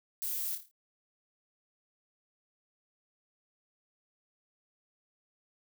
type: noise with echo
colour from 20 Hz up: violet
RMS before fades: -36 dBFS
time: 0.22-0.55 s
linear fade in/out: 0 ms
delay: 27 ms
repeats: 6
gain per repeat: -6 dB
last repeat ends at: 0.712 s
effects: none